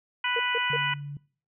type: harmonic tone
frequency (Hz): 493.9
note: B4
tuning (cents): 0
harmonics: 2 / 3 / 4 / 5 / 6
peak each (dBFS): -31 / -31 / -31 / -31 / -31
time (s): 0.24-0.94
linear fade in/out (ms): 5
type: tone bursts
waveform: sine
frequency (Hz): 469.7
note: A#4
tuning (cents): +13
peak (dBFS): -27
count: 3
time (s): 0.36-0.765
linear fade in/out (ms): 5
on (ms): 35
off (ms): 150
type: tone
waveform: sine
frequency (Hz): 143.6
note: D3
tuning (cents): -39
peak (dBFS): -33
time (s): 0.7-1.17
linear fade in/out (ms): 2
effects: noise-tail reverb RT60 0.5 s tail -23 dB re dry